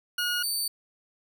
20% pulse tone pair in turn, 1442 / 4569 Hz, F#6 / D8, -45 / -48 cents, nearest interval octave + minor sixth, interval 1997 cents, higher second, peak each -21 dBFS, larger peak neither, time 0.18-0.43 / 0.43-0.68 s, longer neither, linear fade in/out 5 ms, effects none

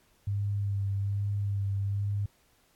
sine tone with vibrato, 100.2 Hz, G2, 38 cents sharp, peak -27 dBFS, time 0.27-2.26 s, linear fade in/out 5 ms, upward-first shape sine, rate 1.2 Hz, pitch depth 23 cents each way, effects pink hiss -66 dBFS RMS until 2.75 s + AAC 64 kbps

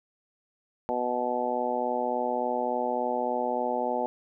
harmonic tone, 123.47 Hz, B2, in tune, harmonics 2 / 3 / 4 / 5 / 6 / 7, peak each -35 / -36 / -32 / -32 / -33 / -31 dBFS, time 0.89-4.06 s, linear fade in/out 0 ms, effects none

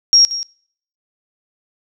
sine tone with echo, 5588 Hz, F8, in tune, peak -6 dBFS, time 0.13-0.25 s, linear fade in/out 0 ms, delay 180 ms, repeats 1, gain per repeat -15 dB, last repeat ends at 0.43 s, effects noise-tail reverb RT60 0.6 s tail -22 dB re dry

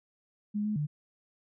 sine tone with pitch steps, 208.1 / 211.9 / 148.6 Hz, G#3 / G#3 / D3, +4 / +35 / +21 cents, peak -28 dBFS, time 0.54-0.87 s, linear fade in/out 20 ms, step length 110 ms, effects none

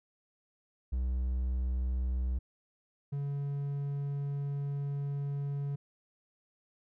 triangle tone pair in turn, 63 / 141.43 Hz, B1 / C#3, +35 / +35 cents, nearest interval octave + major second, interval 1400 cents, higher second, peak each -27 / -30 dBFS, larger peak first, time 0.92-2.39 / 3.12-5.76 s, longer second, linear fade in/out 10 ms, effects none

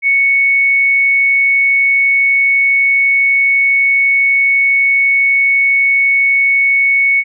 sine tone, 2217 Hz, C#7, in tune, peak -8 dBFS, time 0.02-7.24 s, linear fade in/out 50 ms, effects none

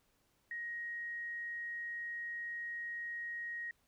sine tone, 1882 Hz, A#6, 16 cents sharp, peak -39 dBFS, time 0.51-3.71 s, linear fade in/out 2 ms, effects pink hiss -75 dBFS RMS until 3.87 s

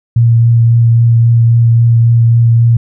sine tone with vibrato, 116.54 Hz, A#2, in tune, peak -4 dBFS, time 0.16-2.77 s, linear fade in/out 5 ms, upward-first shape triangle, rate 3.7 Hz, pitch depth 15 cents each way, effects none

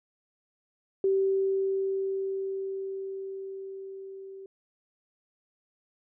sine tone with level ramp, 387.1 Hz, G4, 22 cents flat, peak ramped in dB -21 to -41 dBFS, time 1.04-4.46 s, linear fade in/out 2 ms, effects none

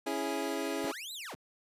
25% pulse chord, C# minor, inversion none, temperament equal, 277.2 / 329.6 / 415.3 Hz, C#4 / E4 / G#4, 0 / 0 / 0 cents, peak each -33 dBFS, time 0.06-0.92 s, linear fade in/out 10 ms
sawtooth linear two-way sweep, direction up then down, 60.5 to 4125 to 60.5 Hz, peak -37 dBFS, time 0.84-1.35 s, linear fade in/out 0 ms, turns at 1.13 s
effects resampled to 32000 Hz

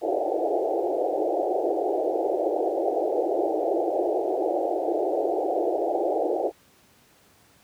pink band-pass noise, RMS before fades -25 dBFS, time 0.01-6.52 s, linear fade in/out 50 ms, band 320 to 790 Hz, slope 96 dB/octave, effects pink hiss -58 dBFS RMS until 7.63 s + high-pass 80 Hz 12 dB/octave

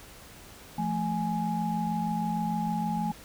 sine tone cluster, 172.6 / 219.1 / 835 Hz, F3 / A3 / G#5, -20 / -7 / +9 cents, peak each -31 dBFS, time 0.78-3.12 s, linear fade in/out 5 ms, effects pink hiss -49 dBFS RMS until 3.24 s

